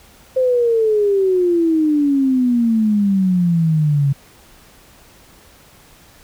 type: exponential sweep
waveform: sine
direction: down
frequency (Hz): 523.3 to 137.1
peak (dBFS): -12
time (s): 0.36-4.13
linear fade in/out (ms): 10
effects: pink hiss -47 dBFS RMS until 6.23 s